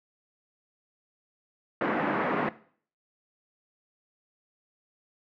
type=band-pass noise; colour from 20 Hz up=pink; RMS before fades=-28 dBFS; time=1.81-2.49 s; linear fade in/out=2 ms; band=190 to 1900 Hz; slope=24 dB/octave; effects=noise-tail reverb RT60 0.5 s tail -17 dB re dry